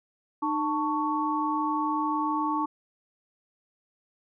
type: tone cluster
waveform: sine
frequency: 305.2 / 887 / 1114 Hz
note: D#4 / A5 / C#6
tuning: -33 / +14 / +8 cents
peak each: -29 dBFS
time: 0.42-2.66 s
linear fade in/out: 10 ms
effects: none